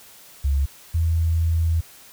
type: tone pair in turn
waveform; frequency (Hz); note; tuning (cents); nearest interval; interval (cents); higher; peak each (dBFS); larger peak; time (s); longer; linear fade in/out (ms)
sine; 69.3 / 82.2; C#2 / E2; 0 / -4; minor third; 296; second; -17; neither; 0.44-0.66 / 0.94-1.81; second; 10
effects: white hiss -47 dBFS RMS until 2.12 s